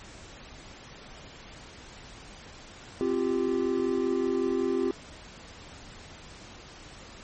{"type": "chord", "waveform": "triangle", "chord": "C suspended fourth", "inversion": "none", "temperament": "equal with one note detuned", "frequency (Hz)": [261.6, 346.6, 392], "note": ["C4", "F4", "G4"], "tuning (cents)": [0, -13, 0], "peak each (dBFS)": [-28, -27, -26], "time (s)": [3.01, 4.91], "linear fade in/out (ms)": 0, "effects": ["pink hiss -47 dBFS RMS until 7.23 s", "MP3 32 kbps"]}